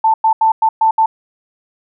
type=tone bursts at uneven times; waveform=sine; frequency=886 Hz; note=A5; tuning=12 cents sharp; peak=-8 dBFS; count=6; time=0.04-0.14 / 0.24-0.33 / 0.41-0.52 / 0.62-0.69 / 0.81-0.91 / 0.98-1.06 s; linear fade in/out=5 ms; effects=none